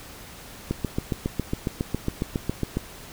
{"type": "click train", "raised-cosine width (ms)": 3, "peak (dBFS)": -11, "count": 16, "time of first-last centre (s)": [0.71, 2.77], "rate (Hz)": 7.28, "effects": ["pink hiss -43 dBFS RMS until 3.12 s"]}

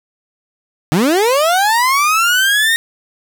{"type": "linear sweep", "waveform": "30% pulse", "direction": "up", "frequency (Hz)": [141.5, 1863], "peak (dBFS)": -8, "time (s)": [0.92, 2.76], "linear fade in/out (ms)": 0, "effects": []}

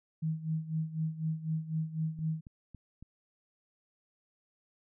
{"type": "tone with tremolo", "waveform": "sine", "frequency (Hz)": 158.9, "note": "D#3", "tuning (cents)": 37, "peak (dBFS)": -28, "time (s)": [0.22, 2.41], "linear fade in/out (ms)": 10, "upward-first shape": "sine", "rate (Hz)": 4, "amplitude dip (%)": 80}
{"type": "click train", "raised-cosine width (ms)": 5, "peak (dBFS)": -36, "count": 4, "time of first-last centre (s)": [2.19, 3.026], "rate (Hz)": 3.59}
{"effects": []}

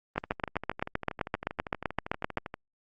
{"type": "two click trains", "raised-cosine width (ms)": 0.5, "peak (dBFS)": [-21, -12], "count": [31, 18], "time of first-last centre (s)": [[0.16, 2.541], [0.18, 2.374]], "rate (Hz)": [12.6, 7.75], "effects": ["Opus 32 kbps"]}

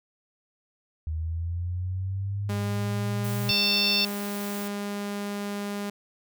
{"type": "linear sweep", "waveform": "sine", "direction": "up", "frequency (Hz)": [77.78, 120.2], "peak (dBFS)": -27, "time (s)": [1.07, 3.51], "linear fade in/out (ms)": 0}
{"type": "tone", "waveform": "sawtooth", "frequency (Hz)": 203.3, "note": "G#3", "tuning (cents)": -37, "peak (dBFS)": -26, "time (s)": [2.49, 5.9], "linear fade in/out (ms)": 5}
{"type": "noise", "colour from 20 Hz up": "blue", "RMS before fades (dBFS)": -40, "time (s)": [3.24, 4.68], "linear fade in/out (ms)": 5}
{"type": "harmonic tone", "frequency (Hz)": 893, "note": "A5", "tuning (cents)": 25, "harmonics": [3, 4, 5, 6], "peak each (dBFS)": [-27, -27, -27, -27], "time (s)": [3.49, 4.05], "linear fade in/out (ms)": 2}
{"effects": []}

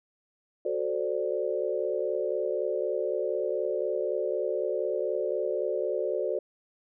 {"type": "chord", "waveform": "sine", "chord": "D dominant seventh", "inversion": "first", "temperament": "equal", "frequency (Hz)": [370, 440, 523.3, 587.3], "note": ["F#4", "A4", "C5", "D5"], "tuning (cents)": [0, 0, 0, 0], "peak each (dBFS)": -32, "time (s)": [0.65, 6.39], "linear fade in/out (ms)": 5, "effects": []}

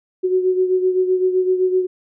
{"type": "beating tone pair", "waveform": "sine", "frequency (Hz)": [369, 376.8], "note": ["F#4", "F#4"], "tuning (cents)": [-5, 32], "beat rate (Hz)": 7.8, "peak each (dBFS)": [-15, -22], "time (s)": [0.23, 1.87], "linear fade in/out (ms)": 20, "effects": []}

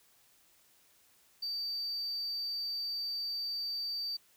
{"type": "tone", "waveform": "sine", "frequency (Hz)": 4629, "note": "D8", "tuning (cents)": -26, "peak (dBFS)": -32, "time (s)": [1.42, 4.17], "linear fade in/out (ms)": 10, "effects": ["tanh soft clip ceiling -32 dBFS", "white hiss -66 dBFS RMS until 4.36 s"]}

